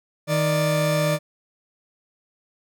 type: tone pair together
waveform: 40% pulse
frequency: 156.5 / 590.9 Hz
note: D#3 / D5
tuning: +10 / +10 cents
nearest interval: octave + major seventh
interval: 2300 cents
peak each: -21 dBFS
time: 0.27-1.19 s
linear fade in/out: 50 ms
effects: none